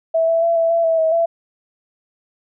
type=tone with pitch steps; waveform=sine; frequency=654 / 661 / 673 / 661 / 671 / 654 / 642 / 670 Hz; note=E5 / E5 / E5 / E5 / E5 / E5 / E5 / E5; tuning=-14 / +5 / +36 / +5 / +31 / -14 / -46 / +28 cents; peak=-13 dBFS; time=0.14-1.26 s; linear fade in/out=10 ms; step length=140 ms; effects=none